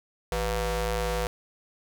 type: ring-modulated tone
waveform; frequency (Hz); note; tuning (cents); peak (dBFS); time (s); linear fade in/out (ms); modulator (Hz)
sawtooth; 218.9; A3; -9; -19; 0.32-1.27; 0; 273
effects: none

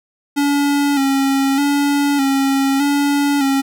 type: tone with vibrato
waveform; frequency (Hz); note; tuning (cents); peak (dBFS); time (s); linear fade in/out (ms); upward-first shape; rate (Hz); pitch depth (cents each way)
square; 278.8; C#4; +10; -14; 0.36-3.62; 20; square; 0.82; 40
effects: none

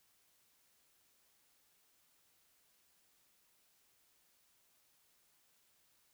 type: silence
effects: white hiss -73 dBFS RMS until 6.13 s

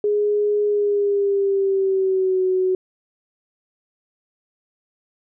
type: tone with pitch glide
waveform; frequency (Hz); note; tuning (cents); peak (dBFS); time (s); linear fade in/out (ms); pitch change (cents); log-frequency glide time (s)
sine; 415.3 to 372.1; G#4 to F#4; 0 to +10; -16; 0.04-2.75; 2; -190; 0.66-2.42
effects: none

